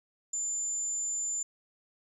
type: tone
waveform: sine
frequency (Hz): 7130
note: A8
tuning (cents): +22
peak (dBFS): -30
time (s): 0.33-1.43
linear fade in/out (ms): 5
effects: 11-bit